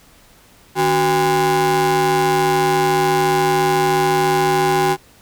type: ring-modulated tone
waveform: 35% pulse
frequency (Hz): 217.2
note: A3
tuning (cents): -22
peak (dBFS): -9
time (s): 0.75-4.97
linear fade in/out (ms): 50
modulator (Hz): 590
effects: pink hiss -49 dBFS RMS until 5.21 s